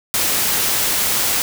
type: noise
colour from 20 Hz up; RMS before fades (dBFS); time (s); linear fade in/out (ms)
white; -18; 0.14-1.42; 0
effects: none